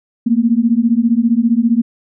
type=beating tone pair; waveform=sine; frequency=225.2 / 240.2 Hz; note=A3 / B3; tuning=+40 / -48 cents; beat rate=15 Hz; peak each=-13 dBFS; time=0.26-1.82 s; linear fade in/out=10 ms; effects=none